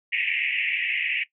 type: band-pass noise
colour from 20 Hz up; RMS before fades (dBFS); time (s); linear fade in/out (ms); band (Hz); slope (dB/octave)
white; -26; 0.12-1.24; 10; 1900 to 2800; 96
effects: noise-tail reverb RT60 0.1 s tail -17 dB re dry